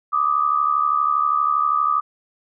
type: tone pair together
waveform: sine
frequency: 1178 / 1250.5 Hz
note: D6 / D#6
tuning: +5 / +8 cents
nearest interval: minor second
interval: 103 cents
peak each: -19 dBFS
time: 0.12-2.01 s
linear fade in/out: 20 ms
effects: none